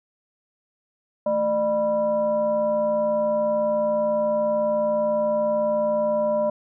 sine tone with frequency modulation, 601 Hz, D5, 40 cents sharp, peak -19 dBFS, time 1.26-6.5 s, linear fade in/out 5 ms, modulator 381 Hz, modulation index 0.58, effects none

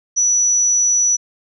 sine tone, 5910 Hz, F#8, 3 cents flat, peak -12 dBFS, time 0.16-1.17 s, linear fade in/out 20 ms, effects none

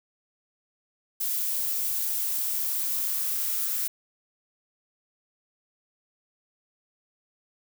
violet noise with high-pass filter sweep, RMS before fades -28 dBFS, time 1.2-3.88 s, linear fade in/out 10 ms, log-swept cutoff 530 to 1400 Hz, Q 2.8, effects none

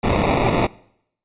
white noise with sample-and-hold, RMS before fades -18 dBFS, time 0.03-0.67 s, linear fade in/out 10 ms, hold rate 1575 Hz, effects noise-tail reverb RT60 0.7 s tail -22 dB re dry + resampled to 8000 Hz

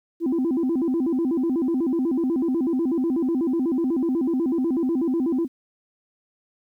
sine tone with vibrato, 293.7 Hz, D4, in tune, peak -18 dBFS, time 0.2-5.48 s, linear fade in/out 50 ms, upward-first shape square, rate 8.1 Hz, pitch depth 230 cents each way, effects tanh soft clip ceiling -17 dBFS + 10-bit

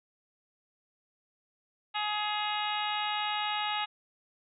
harmonic tone with a mistuned harmonic, 420 Hz, G#4, 19 cents sharp, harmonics 2 / 3 / 4 / 5 / 6 / 7 / 8 / 9, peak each -33 / -37 / -41 / -40 / -41 / -37 / -42 / -40 dBFS, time 1.94-3.86 s, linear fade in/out 20 ms, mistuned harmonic 7, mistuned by -38 cents, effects none

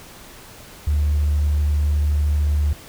triangle tone, 73.9 Hz, D2, 11 cents sharp, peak -12 dBFS, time 0.87-2.73 s, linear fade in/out 5 ms, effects tanh soft clip ceiling -13 dBFS + pink hiss -42 dBFS RMS until 2.88 s

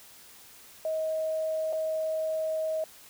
sine tone with dropouts, 633 Hz, D#5, 30 cents sharp, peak -27 dBFS, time 0.85-2.84 s, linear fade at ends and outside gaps 2 ms, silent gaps 1.727-1.731 s, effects white hiss -52 dBFS RMS until 3.09 s

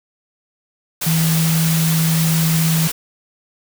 sine tone in noise, 162 Hz, E3, 30 cents flat, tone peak -14 dBFS, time 1.06-2.88 s, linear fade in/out 10 ms, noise white, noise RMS -22 dBFS, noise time 1.01-2.92 s, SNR +5 dB, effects none

